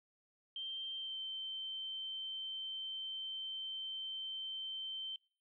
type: tone with pitch glide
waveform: sine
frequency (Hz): 3143 to 3105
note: G7 to G7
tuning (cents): +4 to -17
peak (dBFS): -40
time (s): 0.56-5.16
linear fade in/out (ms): 2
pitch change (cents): -21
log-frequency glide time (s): 0.96-1.18
effects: noise-tail reverb RT60 0.4 s tail -24 dB re dry